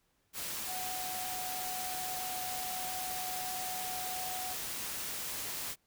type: tone in noise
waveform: sine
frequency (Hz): 740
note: F#5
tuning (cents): 0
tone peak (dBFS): -40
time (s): 0.66-4.56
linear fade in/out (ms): 50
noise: white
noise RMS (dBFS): -39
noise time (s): 0.33-5.76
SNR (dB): -4
effects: pink hiss -75 dBFS RMS until 5.86 s